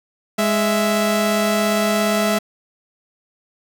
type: tone pair together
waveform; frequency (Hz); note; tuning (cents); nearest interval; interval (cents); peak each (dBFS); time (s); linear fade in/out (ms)
sawtooth; 207.7 / 660.4; G#3 / E5; 0 / +3; octave + minor sixth; 2003; -15; 0.38-2.39; 10
effects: 7-bit